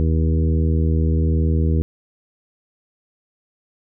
harmonic tone with a mistuned harmonic, 80 Hz, D#2, 49 cents sharp, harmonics 1 / 2 / 3 / 4 / 5 / 6, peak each -16 / -22 / -26 / -28 / -30 / -32 dBFS, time 0-1.82 s, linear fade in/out 0 ms, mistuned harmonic 1, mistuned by -26 cents, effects none

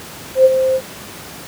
sine tone with ADSR envelope, 523 Hz, C5, 1 cent flat, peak -3 dBFS, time 0.35-0.81 s, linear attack 100 ms, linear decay 33 ms, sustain -9 dB, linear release 54 ms, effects pink hiss -33 dBFS RMS until 1.47 s + high-pass 100 Hz 12 dB/octave

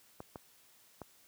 clicks, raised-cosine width 1 ms, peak -29 dBFS, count 3, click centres 0.204 / 0.358 / 1.017 s, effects white hiss -64 dBFS RMS until 1.27 s + high-pass 60 Hz 12 dB/octave

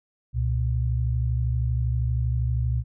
sine tone pair together, 67.35 / 120 Hz, C#2 / B2, -49 / -49 cents, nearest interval minor seventh, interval 1000 cents, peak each -24 dBFS, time 0.33-2.84 s, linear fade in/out 50 ms, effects none

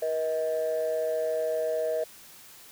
sine tone pair together, 479.6 / 632.8 Hz, A#4 / D#5, +49 / +29 cents, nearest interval perfect fourth, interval 480 cents, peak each -28 / -26 dBFS, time 0.02-2.04 s, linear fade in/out 5 ms, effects tanh soft clip ceiling -21 dBFS + white hiss -50 dBFS RMS until 2.71 s

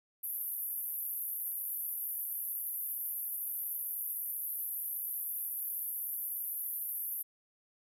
white band-pass noise, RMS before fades -38 dBFS, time 0.23-7.23 s, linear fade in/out 10 ms, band 11000 to 14000 Hz, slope 96 dB/octave, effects none

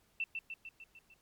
sine tone with echo, 2678 Hz, E7, 27 cents sharp, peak -32 dBFS, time 0.2-0.24 s, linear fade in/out 2 ms, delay 150 ms, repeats 6, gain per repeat -4 dB, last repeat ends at 1.14 s, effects pink hiss -71 dBFS RMS until 1.21 s + MP3 96 kbps

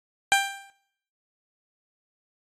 15% pulse tone with exponential decay, 790 Hz, G5, 13 cents sharp, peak -8 dBFS, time 0.32-0.7 s, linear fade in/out 0 ms, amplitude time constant 82 ms, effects noise-tail reverb RT60 0.7 s tail -21 dB re dry + AAC 32 kbps

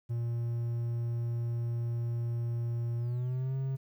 triangle tone with pitch glide, 117.8 to 133.76 Hz, A#2 to C3, +19 to +39 cents, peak -28 dBFS, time 0.09-3.77 s, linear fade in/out 20 ms, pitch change +220 cents, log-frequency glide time 2.98-3.56 s, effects 11-bit

